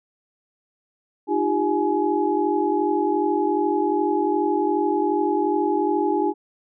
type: tone cluster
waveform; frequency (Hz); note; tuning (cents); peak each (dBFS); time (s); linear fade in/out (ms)
sine; 306.1 / 348.7 / 400.4 / 843; D#4 / F4 / G4 / G#5; -28 / -3 / +37 / +26; -24; 1.27-6.34; 50
effects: none